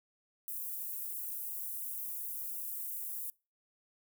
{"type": "high-pass noise", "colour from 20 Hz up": "pink", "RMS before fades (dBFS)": -40, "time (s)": [0.48, 3.3], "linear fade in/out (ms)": 0, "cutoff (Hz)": 12000, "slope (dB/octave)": 24, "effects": ["noise-tail reverb RT60 0.3 s tail -25 dB re dry"]}